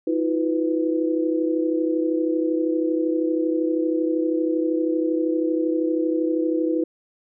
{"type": "tone cluster", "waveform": "sine", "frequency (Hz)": [320.7, 353.4, 496.9], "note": ["E4", "F4", "B4"], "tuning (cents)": [-48, 21, 11], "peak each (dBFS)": [-21, -26, -26], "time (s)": [0.07, 6.84], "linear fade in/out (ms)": 5, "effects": []}